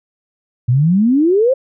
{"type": "exponential sweep", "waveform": "sine", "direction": "up", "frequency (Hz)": [116, 550], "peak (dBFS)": -9, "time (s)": [0.68, 1.54], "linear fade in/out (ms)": 10, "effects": []}